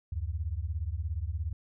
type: beating tone pair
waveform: sine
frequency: 72.8 / 89.8 Hz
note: D2 / F2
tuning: -15 / +49 cents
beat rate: 17 Hz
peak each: -33 / -34 dBFS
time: 0.12-1.53 s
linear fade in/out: 5 ms
effects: none